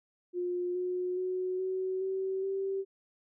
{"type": "tone with pitch steps", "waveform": "sine", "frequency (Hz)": [356.1, 362.3, 368.7, 375.1, 381.7, 388.3], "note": ["F4", "F#4", "F#4", "F#4", "G4", "G4"], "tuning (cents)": [34, -36, -6, 24, -46, -16], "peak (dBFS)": -30, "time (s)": [0.33, 2.85], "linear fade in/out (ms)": 50, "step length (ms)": 420, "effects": []}